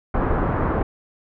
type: low-pass noise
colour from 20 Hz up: pink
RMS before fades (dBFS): -21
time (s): 0.14-0.83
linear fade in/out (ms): 5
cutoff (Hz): 1400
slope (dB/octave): 24
effects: none